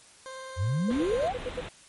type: tone with vibrato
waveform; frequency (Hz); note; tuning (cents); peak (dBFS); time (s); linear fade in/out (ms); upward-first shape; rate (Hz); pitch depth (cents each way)
20% pulse; 525; C5; +6; -34; 0.26-1.28; 0; triangle; 19; 14
type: exponential sweep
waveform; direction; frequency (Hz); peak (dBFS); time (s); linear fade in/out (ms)
sine; up; 82.41 to 840; -24; 0.56-1.34; 50
type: tone bursts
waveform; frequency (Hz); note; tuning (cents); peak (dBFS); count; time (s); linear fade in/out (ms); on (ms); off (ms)
sine; 499.1; B4; +18; -29; 7; 0.88-1.61; 10; 40; 75
type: low-pass noise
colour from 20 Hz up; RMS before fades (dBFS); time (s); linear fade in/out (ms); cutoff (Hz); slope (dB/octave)
pink; -39; 0.9-1.69; 5; 4000; 96
effects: white hiss -54 dBFS RMS until 1.88 s + MP3 48 kbps